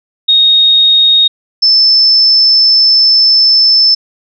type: tone pair in turn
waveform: sine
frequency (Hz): 3729 / 5274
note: A#7 / E8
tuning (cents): 0 / 0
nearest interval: tritone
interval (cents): 600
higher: second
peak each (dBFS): -4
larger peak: neither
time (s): 0.28-1.28 / 1.62-3.95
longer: second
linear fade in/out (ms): 10
effects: none